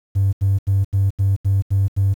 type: tone bursts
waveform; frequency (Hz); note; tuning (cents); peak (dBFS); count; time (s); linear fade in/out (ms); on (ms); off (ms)
triangle; 98; G2; 0; -10; 8; 0.15-2.143; 20; 180; 79
effects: tanh soft clip ceiling -10 dBFS + 8-bit